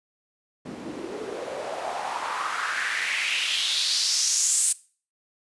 white noise with band-pass filter sweep, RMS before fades -27 dBFS, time 0.65-4.73 s, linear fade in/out 10 ms, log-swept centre 240 to 8800 Hz, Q 3.5, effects noise-tail reverb RT60 0.4 s tail -20 dB re dry + resampled to 24000 Hz

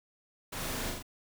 pink noise with echo, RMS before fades -39 dBFS, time 0.52-0.91 s, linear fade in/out 10 ms, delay 39 ms, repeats 3, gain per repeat -2 dB, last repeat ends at 1.027 s, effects none

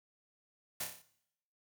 white noise with echo, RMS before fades -38 dBFS, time 0.8-0.84 s, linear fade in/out 5 ms, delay 30 ms, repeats 6, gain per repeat -4 dB, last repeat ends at 1.02 s, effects noise-tail reverb RT60 0.8 s tail -18 dB re dry

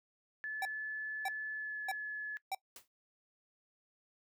sine tone with pitch glide, 1729 to 1712.1 Hz, A6 to A6, -31 to -48 cents, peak -37 dBFS, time 0.44-2.37 s, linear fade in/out 0 ms, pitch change -17 cents, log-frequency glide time 1.52-1.83 s
square tone bursts, 772 Hz, G5, 27 cents flat, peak -35 dBFS, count 4, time 0.62-2.548 s, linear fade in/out 2 ms, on 32 ms, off 600 ms
white noise with exponential decay, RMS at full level -47 dBFS, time 2.76-2.88 s, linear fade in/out 2 ms, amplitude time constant 25 ms
effects noise-tail reverb RT60 0.1 s tail -21 dB re dry

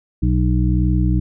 harmonic tone, 61.74 Hz, B1, in tune, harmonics 1 / 2 / 3 / 5, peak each -16 / -19 / -21 / -23 dBFS, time 0.22-1.2 s, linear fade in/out 10 ms, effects none

